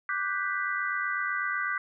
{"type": "chord", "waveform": "sine", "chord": "G major seventh", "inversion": "second", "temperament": "equal", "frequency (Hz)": [1174.7, 1480, 1568, 1975.5], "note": ["D6", "F#6", "G6", "B6"], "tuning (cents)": [0, 0, 0, 0], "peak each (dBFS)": -33, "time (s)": [0.09, 1.78], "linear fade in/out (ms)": 2, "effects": []}